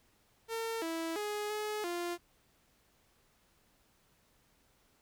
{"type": "tone with pitch steps", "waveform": "sawtooth", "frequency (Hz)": [453.9, 328.2, 417.6, 423.7, 348], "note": ["A#4", "E4", "G#4", "G#4", "F4"], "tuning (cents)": [-46, -8, 10, 35, -6], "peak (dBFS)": -31, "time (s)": [0.48, 2.18], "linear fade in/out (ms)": 50, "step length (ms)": 340, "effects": ["pink hiss -70 dBFS RMS until 5.01 s"]}